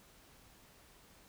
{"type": "silence", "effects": ["pink hiss -62 dBFS RMS until 1.28 s"]}